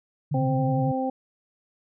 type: tone with vibrato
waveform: sine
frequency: 138.59 Hz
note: C#3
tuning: in tune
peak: -23 dBFS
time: 0.31-0.92 s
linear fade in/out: 10 ms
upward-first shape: sine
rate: 11 Hz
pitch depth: 120 cents each way
type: harmonic tone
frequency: 261.6 Hz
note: C4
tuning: in tune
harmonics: 1 / 2 / 3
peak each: -27 / -29 / -29 dBFS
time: 0.34-1.1 s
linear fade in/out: 5 ms
effects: none